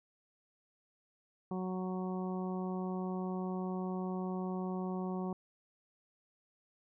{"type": "harmonic tone", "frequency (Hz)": 185, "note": "F#3", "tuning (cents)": 0, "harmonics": [1, 2, 3, 4, 5, 6], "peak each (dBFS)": [-36, -41, -49, -46, -49, -50], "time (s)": [1.51, 5.33], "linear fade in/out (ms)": 2, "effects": []}